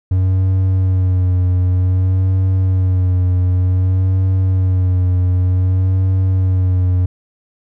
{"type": "tone with vibrato", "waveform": "triangle", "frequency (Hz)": 92.5, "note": "F#2", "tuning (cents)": 0, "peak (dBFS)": -9, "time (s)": [0.11, 7.06], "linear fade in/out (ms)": 5, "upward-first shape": "sine", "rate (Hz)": 0.54, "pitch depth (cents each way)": 34, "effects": []}